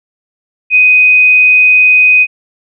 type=tone; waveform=sine; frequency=2501 Hz; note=D#7; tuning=8 cents sharp; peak=-3 dBFS; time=0.7-2.27 s; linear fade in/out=50 ms; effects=none